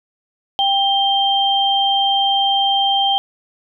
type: tone pair together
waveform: sine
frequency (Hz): 790 / 3160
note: G5 / G7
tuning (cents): +13 / +13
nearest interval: 2 octaves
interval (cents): 2400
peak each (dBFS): -16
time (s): 0.59-3.18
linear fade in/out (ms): 0
effects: none